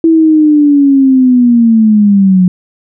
sine linear sweep, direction down, 329.6 to 179.4 Hz, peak -3 dBFS, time 0.04-2.48 s, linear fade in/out 2 ms, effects none

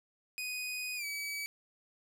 sawtooth tone with pitch glide, 2491 to 2284 Hz, D#7 to D7, +1 to -49 cents, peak -33 dBFS, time 0.38-1.46 s, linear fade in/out 0 ms, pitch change -150 cents, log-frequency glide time 0.96-1.05 s, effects none

